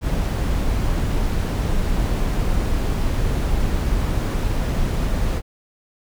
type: noise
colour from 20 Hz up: brown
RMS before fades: -20 dBFS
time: 0.01-5.42 s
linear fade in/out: 50 ms
effects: none